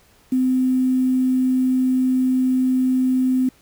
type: tone with quantisation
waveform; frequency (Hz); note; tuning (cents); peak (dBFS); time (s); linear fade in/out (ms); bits
sine; 256.9; C4; -32; -15; 0.32-3.49; 5; 7
effects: pink hiss -55 dBFS RMS until 3.61 s